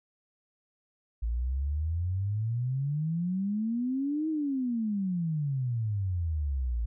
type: exponential two-way sweep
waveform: sine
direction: up then down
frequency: 55 to 320 to 55 Hz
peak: -27 dBFS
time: 1.22-6.86 s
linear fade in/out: 10 ms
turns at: 4.29 s
effects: none